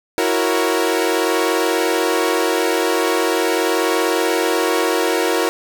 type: chord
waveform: sawtooth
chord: F# dominant seventh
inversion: third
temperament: equal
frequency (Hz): 329.6 / 370 / 466.2 / 554.4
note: E4 / F#4 / A#4 / C#5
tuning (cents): 0 / 0 / 0 / 0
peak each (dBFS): -17 / -17 / -16 / -21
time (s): 0.18-5.49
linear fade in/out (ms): 0
effects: none